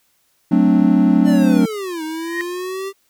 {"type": "chord", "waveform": "triangle", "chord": "D dominant seventh", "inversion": "first", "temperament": "equal", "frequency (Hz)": [185, 220, 261.6, 293.7], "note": ["F#3", "A3", "C4", "D4"], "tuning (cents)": [0, 0, 0, 0], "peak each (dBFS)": -14, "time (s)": [0.51, 1.66], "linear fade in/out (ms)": 10}
{"type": "linear two-way sweep", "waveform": "square", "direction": "down then up", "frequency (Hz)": [610, 311.1, 394.4], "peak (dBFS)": -24, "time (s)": [1.24, 2.93], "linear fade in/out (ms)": 50, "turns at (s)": 2.03}
{"type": "tone with exponential growth", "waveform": "sine", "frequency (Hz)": 1868, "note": "A#6", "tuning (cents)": 3, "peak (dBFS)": -17, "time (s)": [2.14, 2.41], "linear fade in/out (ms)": 0, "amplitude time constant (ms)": 57}
{"effects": ["white hiss -62 dBFS RMS until 3.09 s"]}